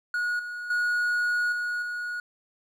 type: tone with level steps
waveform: triangle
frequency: 1451 Hz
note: F#6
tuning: 34 cents flat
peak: -23 / -31 / -21 / -25 / -28 dBFS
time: 0.14-2.2 s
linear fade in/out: 2 ms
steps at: 0.39 / 0.7 / 1.52 / 1.82 s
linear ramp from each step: 5 ms
effects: none